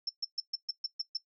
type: tone bursts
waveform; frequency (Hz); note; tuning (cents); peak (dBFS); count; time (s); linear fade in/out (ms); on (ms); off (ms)
sine; 5350; E8; +25; -29; 8; 0.07-1.172; 5; 24; 130
effects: noise-tail reverb RT60 0.1 s tail -18 dB re dry